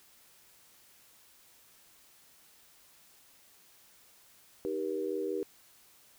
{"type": "chord", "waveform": "sine", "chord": "Eb major", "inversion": "none", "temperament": "equal with one note detuned", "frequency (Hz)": [311.1, 392, 477.3], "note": ["Eb4", "G4", "Bb4"], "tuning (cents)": [0, 0, 41], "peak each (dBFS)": [-38, -34, -36], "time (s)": [4.65, 5.43], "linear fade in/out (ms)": 0, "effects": ["white hiss -61 dBFS RMS until 6.18 s"]}